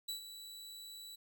sawtooth tone with ADSR envelope, 3944 Hz, B7, 3 cents flat, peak -34 dBFS, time 0.08-1.16 s, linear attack 10 ms, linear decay 110 ms, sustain -11 dB, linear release 13 ms, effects none

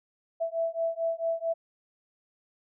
sine beating tone pair, 659.3 / 663.8 Hz, E5 / E5, 0 / +12 cents, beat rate 4.5 Hz, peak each -30 dBFS, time 0.4-1.54 s, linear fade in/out 20 ms, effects none

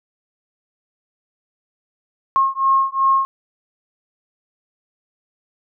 sine beating tone pair, 1077 / 1079.7 Hz, C6 / C#6, +50 / -46 cents, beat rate 2.7 Hz, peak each -17 dBFS, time 2.36-3.25 s, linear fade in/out 0 ms, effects none

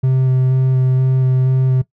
triangle tone with vibrato, 130 Hz, C3, 11 cents flat, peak -9 dBFS, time 0.03-1.82 s, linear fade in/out 10 ms, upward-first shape square, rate 2.1 Hz, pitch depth 9 cents each way, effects noise-tail reverb RT60 0.1 s tail -17 dB re dry

